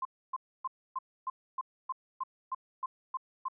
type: tone bursts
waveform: sine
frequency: 1046.5 Hz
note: C6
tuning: in tune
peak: -31 dBFS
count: 12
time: 0.02-3.484 s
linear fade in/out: 5 ms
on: 32 ms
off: 280 ms
effects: none